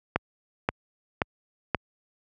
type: click train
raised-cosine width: 0.5 ms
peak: -7 dBFS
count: 4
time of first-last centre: 0.16-1.747 s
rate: 1.89 Hz
effects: high-pass 60 Hz 12 dB/octave